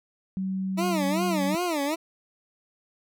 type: tone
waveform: sine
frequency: 190 Hz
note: F#3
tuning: 46 cents sharp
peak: -26 dBFS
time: 0.37-1.55 s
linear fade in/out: 0 ms
type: tone with vibrato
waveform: 20% pulse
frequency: 316.8 Hz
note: D#4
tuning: 31 cents sharp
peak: -20 dBFS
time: 0.77-1.96 s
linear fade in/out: 20 ms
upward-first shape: sine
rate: 2.6 Hz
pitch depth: 220 cents each way
effects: none